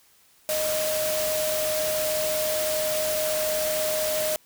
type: tone in noise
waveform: sine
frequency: 619 Hz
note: D#5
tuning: 9 cents flat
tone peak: -25 dBFS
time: 0.49-4.36 s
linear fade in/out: 0 ms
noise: white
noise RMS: -29 dBFS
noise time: 0.49-4.36 s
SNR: +1 dB
effects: white hiss -59 dBFS RMS until 4.45 s